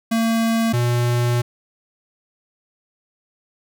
square tone pair in turn, 227 / 120.77 Hz, A#3 / B2, -46 / -38 cents, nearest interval major seventh, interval 1092 cents, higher first, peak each -17 dBFS, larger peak neither, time 0.11-0.73 / 0.73-1.42 s, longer second, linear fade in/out 10 ms, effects none

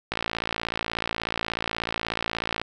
click train, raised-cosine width 0.3 ms, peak -10 dBFS, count 142, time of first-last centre 0.12-2.616 s, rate 56.5 Hz, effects none

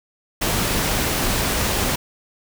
pink noise, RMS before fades -21 dBFS, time 0.41-1.96 s, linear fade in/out 10 ms, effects none

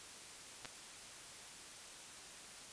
clicks, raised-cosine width 0.2 ms, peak -28 dBFS, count 2, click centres 0.648 / 0.656 s, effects white hiss -53 dBFS RMS until 2.72 s + resampled to 22050 Hz

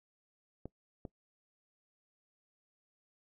clicks, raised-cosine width 2 ms, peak -29 dBFS, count 2, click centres 0.656 / 1.052 s, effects noise-tail reverb RT60 0.1 s tail -22 dB re dry

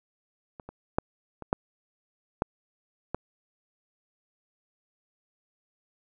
clicks, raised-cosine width 1 ms, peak -27 / -27 / -9 / -25 / -9 / -10 / -15 dBFS, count 7, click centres 0.598 / 0.69 / 0.985 / 1.423 / 1.529 / 2.421 / 3.146 s, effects none

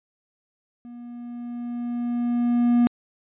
triangle tone with level ramp, 240 Hz, B3, 49 cents flat, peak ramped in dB -36 to -12 dBFS, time 0.85-2.87 s, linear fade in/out 0 ms, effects resampled to 8000 Hz

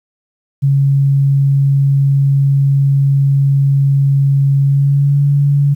sine tone with pitch glide, 138.59 to 142.08 Hz, C#3 to C#3, 0 to +43 cents, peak -8 dBFS, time 0.62-5.75 s, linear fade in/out 20 ms, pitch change +43 cents, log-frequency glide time 4.61-5.22 s, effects 8-bit

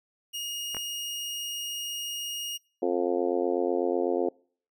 sawtooth tone, 2861 Hz, F7, 41 cents sharp, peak -29 dBFS, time 0.33-2.58 s, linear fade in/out 20 ms
clicks, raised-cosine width 0.5 ms, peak -22 dBFS, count 2, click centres 0.747 / 0.768 s
harmonic tone, 88.1 Hz, F2, 16 cents sharp, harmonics 3 / 4 / 5 / 6 / 7 / 8 / 9 / 10, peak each -33 / -28 / -29 / -31 / -43 / -35 / -45 / -47 dBFS, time 2.82-4.29 s, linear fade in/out 5 ms
effects noise-tail reverb RT60 0.5 s tail -26 dB re dry

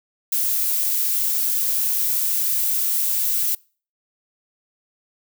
violet noise, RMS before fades -21 dBFS, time 0.32-3.55 s, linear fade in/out 5 ms, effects noise-tail reverb RT60 0.4 s tail -25 dB re dry

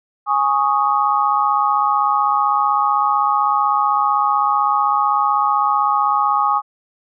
sine chord, Ab suspended fourth, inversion none, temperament equal, 830.6 / 1108.7 / 1244.5 Hz, Ab5 / Db6 / Eb6, 0 / 0 / 0 cents, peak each -18 dBFS, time 0.26-6.62 s, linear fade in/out 50 ms, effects none

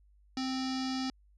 square tone with low-pass filter, 261.6 Hz, C4, in tune, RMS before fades -34 dBFS, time 0.37-1.1 s, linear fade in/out 2 ms, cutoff 5000 Hz, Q 4.5, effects added 50 Hz sine -60 dBFS peak until 1.37 s

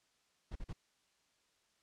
brown noise bursts, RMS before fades -42 dBFS, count 3, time 0.51-0.731 s, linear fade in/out 10 ms, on 47 ms, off 40 ms, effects white hiss -75 dBFS RMS until 1.82 s + low-pass 7000 Hz 12 dB/octave

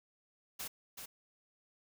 white noise with echo, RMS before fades -42 dBFS, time 0.59-0.68 s, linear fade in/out 10 ms, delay 380 ms, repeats 1, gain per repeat -5 dB, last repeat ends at 1.06 s, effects none

